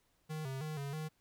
square tone with pitch steps, 155.6 / 133.5 / 154.7 / 140.2 / 155.7 Hz, D#3 / C3 / D#3 / C#3 / D#3, 0 / +35 / -10 / +20 / +2 cents, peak -39 dBFS, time 0.29-1.09 s, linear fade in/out 20 ms, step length 160 ms, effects pink hiss -75 dBFS RMS until 1.2 s

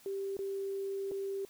sine tone with dropouts, 392 Hz, G4, in tune, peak -34 dBFS, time 0.06-1.45 s, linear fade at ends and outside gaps 1 ms, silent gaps 0.368-0.39 / 1.112-1.117 s, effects white hiss -60 dBFS RMS until 1.49 s

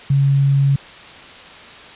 sine tone, 138.59 Hz, C#3, in tune, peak -11 dBFS, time 0.1-0.76 s, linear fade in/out 5 ms, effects white hiss -38 dBFS RMS until 1.95 s + resampled to 8000 Hz

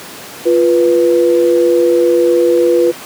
sine tone pair together, 347.9 / 491.3 Hz, F4 / B4, -7 / -9 cents, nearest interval tritone, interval 598 cents, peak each -10 dBFS, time 0.45-2.92 s, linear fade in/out 20 ms, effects pink hiss -30 dBFS RMS until 3.05 s + high-pass 200 Hz 12 dB/octave

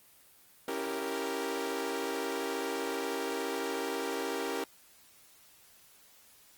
sawtooth chord, C# diminished seventh, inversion none, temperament equal, 277.2 / 329.6 / 392 / 466.2 Hz, C#4 / E4 / G4 / Bb4, 0 / 0 / 0 / 0 cents, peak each -36 / -37 / -33 / -33 dBFS, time 0.68-4.64 s, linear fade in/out 2 ms, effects white hiss -60 dBFS RMS until 6.57 s + Opus 24 kbps

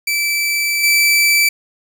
sawtooth tone with level steps, 2321 Hz, D7, 21 cents flat, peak -12 / -7 dBFS, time 0.07-1.49 s, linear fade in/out 5 ms, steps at 0.83 s, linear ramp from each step 10 ms, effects 7-bit

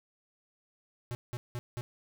square tone bursts, 121.4 Hz, B2, 29 cents flat, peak -35 dBFS, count 4, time 1.11-1.81 s, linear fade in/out 0 ms, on 40 ms, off 180 ms, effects none

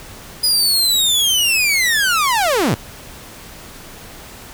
sawtooth linear sweep, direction down, 4989 to 77.78 Hz, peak -10 dBFS, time 0.43-2.75 s, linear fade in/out 10 ms, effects pink hiss -37 dBFS RMS until 4.53 s

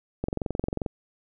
click train, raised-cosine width 2 ms, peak -14 dBFS, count 15, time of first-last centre 0.24-0.862 s, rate 22.5 Hz, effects none

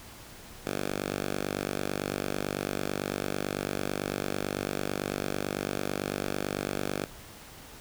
5% pulse tone with high-pass filter, 49 Hz, G1, in tune, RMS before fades -33 dBFS, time 0.65-7.06 s, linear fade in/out 10 ms, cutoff 130 Hz, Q 0.51, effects pink hiss -48 dBFS RMS until 7.8 s

